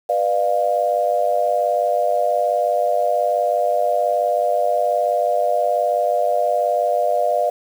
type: chord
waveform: sine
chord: B diminished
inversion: none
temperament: equal with one note detuned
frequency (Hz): 493.9 / 599.7 / 698.5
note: B4 / D5 / F5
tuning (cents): 0 / +36 / 0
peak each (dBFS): -23 / -19 / -19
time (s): 0.09-7.5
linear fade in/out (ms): 5
effects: 7-bit